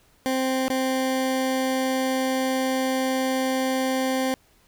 20% pulse tone with dropouts, 261.6 Hz, C4, in tune, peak -17 dBFS, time 0.26-4.34 s, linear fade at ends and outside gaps 0 ms, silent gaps 0.681-0.701 s, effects pink hiss -60 dBFS RMS until 4.67 s

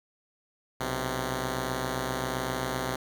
5% pulse tone pair together, 61.19 / 130 Hz, B1 / C3, -15 / -11 cents, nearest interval octave + minor second, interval 1304 cents, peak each -24 / -19 dBFS, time 0.8-2.96 s, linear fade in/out 5 ms, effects none

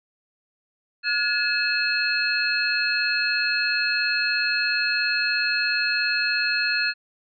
sine tone cluster, 1441 / 1697 / 2600 / 4238 Hz, F#6 / G#6 / E7 / C8, -46 / +37 / -24 / +21 cents, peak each -26 dBFS, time 1.03-6.94 s, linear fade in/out 50 ms, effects none

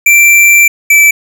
square tone pair in turn, 2349 / 2318 Hz, D7 / D7, 0 / -23 cents, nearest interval unison, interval 23 cents, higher first, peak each -3 dBFS, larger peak neither, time 0.06-0.68 / 0.9-1.11 s, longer first, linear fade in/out 5 ms, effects none

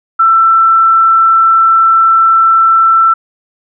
sine tone, 1336 Hz, E6, 23 cents sharp, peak -4 dBFS, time 0.19-3.14 s, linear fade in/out 10 ms, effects none

